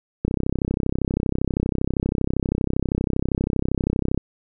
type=click train; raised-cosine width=3 ms; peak=-8 dBFS; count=129; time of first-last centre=0.25-4.176 s; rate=32.6 Hz; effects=none